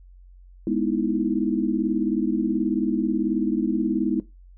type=chord; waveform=sine; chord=E major seventh; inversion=first; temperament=equal; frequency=207.7 / 246.9 / 311.1 / 329.6 Hz; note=G#3 / B3 / D#4 / E4; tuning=0 / 0 / 0 / 0 cents; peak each=-26 dBFS; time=0.67-4.2 s; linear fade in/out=2 ms; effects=noise-tail reverb RT60 0.2 s tail -17 dB re dry + added 45 Hz sine -45 dBFS peak until 4.57 s